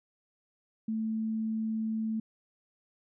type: tone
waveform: sine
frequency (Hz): 220.7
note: A3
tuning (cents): +5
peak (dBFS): -29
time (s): 0.88-2.2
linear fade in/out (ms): 5
effects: none